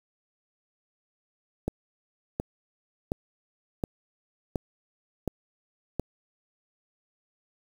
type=click train; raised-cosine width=2 ms; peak=-14 dBFS; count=7; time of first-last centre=1.68-5.997 s; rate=1.39 Hz; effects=7-bit